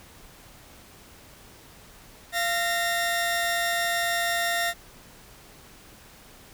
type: tone pair together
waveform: sawtooth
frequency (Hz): 690 / 1842.1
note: F5 / A#6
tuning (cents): -21 / -21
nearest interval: octave + perfect fourth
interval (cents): 1700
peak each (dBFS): -23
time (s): 2.32-4.74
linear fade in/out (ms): 50
effects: pink hiss -50 dBFS RMS until 6.53 s